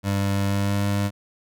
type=tone with pitch glide; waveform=25% pulse; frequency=99.2 to 100.88 Hz; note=G2 to G#2; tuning=+21 to -50 cents; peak=-17 dBFS; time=0.03-1.11 s; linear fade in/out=50 ms; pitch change=+29 cents; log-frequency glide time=0.45-0.83 s; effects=none